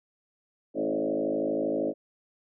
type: tone with frequency modulation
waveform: sine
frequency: 430.6 Hz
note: A4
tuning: 37 cents flat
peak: -25 dBFS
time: 0.74-1.94 s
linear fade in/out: 50 ms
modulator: 52.8 Hz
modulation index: 3.5
effects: none